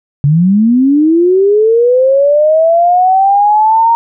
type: linear sweep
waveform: sine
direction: up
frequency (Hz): 137.1 to 932.3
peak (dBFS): -5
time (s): 0.24-3.95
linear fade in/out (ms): 0
effects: none